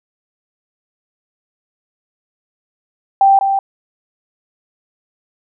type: tone with echo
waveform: sine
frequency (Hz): 784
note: G5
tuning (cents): 0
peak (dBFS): -6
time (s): 3.21-3.39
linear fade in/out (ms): 2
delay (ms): 200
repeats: 1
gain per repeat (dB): -6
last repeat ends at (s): 3.59
effects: none